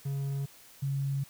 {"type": "tone pair in turn", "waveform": ["triangle", "sine"], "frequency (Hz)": [138.59, 137.97], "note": ["C#3", "C#3"], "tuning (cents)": [0, -8], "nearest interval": "unison", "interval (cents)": 8, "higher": "first", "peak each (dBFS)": -28, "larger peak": "neither", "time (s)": [[0.05, 0.46], [0.82, 1.24]], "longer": "second", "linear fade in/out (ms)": 10, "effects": ["white hiss -55 dBFS RMS until 1.29 s"]}